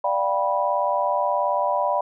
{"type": "chord", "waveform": "sine", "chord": "G dominant seventh", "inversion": "second", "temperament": "just", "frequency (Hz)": [588, 705.6, 784, 980], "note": ["D5", "F5", "G5", "B5"], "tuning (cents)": [2, 18, 0, -14], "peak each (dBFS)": [-24, -27, -27, -23], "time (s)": [0.04, 2.01], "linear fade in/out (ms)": 5, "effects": []}